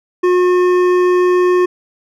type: tone with hard clipping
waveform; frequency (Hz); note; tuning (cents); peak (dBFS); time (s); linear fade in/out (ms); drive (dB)
sine; 360.7; F#4; -44; -11; 0.23-1.66; 10; 11
effects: none